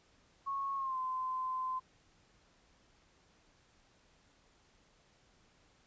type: tone with pitch glide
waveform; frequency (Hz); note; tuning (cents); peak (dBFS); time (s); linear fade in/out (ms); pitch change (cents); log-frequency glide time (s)
sine; 1099 to 1031.3; C#6 to C6; -15 to -25; -34; 0.46-1.8; 20; -110; 0.76-0.98
effects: pink hiss -68 dBFS RMS until 5.86 s + resampled to 16000 Hz